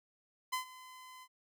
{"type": "tone with ADSR envelope", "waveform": "sawtooth", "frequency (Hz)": 1022, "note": "C6", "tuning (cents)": -41, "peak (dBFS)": -28, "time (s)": [0.52, 1.28], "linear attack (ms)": 15, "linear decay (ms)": 110, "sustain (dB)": -19, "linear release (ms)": 56, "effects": []}